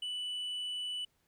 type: tone with tanh clipping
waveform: sine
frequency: 2972 Hz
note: F#7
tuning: 7 cents sharp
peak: -36 dBFS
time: 0.02-1.05 s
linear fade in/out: 5 ms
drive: 3 dB
effects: pink hiss -75 dBFS RMS until 1.27 s